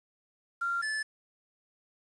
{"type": "tone pair in turn", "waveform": ["sine", "square"], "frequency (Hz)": [1385, 1739.5], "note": ["F6", "A6"], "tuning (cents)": [-15, -20], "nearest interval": "major third", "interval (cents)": 395, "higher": "second", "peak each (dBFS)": [-28, -31], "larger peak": "first", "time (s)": [[0.61, 0.82], [0.82, 1.03]], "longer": "neither", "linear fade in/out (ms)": 10, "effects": ["resampled to 22050 Hz", "9-bit"]}